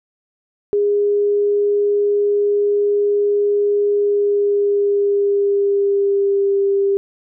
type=tone with pitch glide; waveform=sine; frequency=409.6 to 396.6 Hz; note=G#4 to G4; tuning=-24 to +20 cents; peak=-13 dBFS; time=0.73-6.97 s; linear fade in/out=0 ms; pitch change=-56 cents; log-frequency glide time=3.91-6.59 s; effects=none

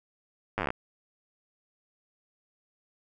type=slowing click train; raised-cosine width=0.5 ms; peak=-14 dBFS; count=11; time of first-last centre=0.58-0.704 s; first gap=9 ms; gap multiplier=1.07; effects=none

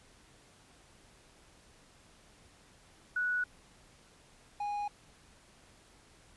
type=tone pair in turn; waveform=sine / triangle; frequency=1472 / 823.3 Hz; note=F#6 / G#5; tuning=-9 / -15 cents; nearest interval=minor seventh; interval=1006 cents; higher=first; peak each=-29 / -31 dBFS; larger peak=first; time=3.16-3.44 / 4.6-4.88 s; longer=neither; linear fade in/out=5 ms; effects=pink hiss -61 dBFS RMS until 6.36 s + resampled to 24000 Hz

